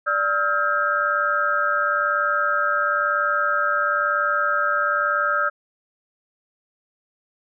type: tone cluster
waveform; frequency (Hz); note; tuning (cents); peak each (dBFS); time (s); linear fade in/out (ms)
sine; 587 / 1289 / 1390 / 1597; D5 / E6 / F6 / G6; -1 / -39 / -9 / +32; -27 / -22 / -24 / -24; 0.06-5.5; 20
effects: none